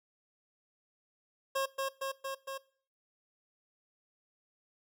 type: tone with echo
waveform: 25% pulse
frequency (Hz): 540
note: C#5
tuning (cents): -45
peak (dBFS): -26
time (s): 1.55-1.66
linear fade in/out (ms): 10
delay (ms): 230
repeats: 4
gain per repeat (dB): -2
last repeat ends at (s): 2.58
effects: noise-tail reverb RT60 0.5 s tail -21 dB re dry